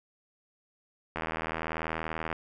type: click train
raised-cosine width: 0.5 ms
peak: -17 dBFS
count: 95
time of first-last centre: 1.16-2.328 s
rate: 80.5 Hz
effects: none